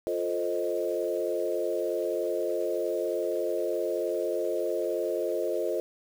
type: chord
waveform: sine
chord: F dominant seventh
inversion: none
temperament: equal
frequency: 349.2 / 440 / 523.3 / 622.3 Hz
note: F4 / A4 / C5 / Eb5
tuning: 0 / 0 / 0 / 0 cents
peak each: -32 dBFS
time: 0.07-5.8 s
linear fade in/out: 0 ms
effects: 8-bit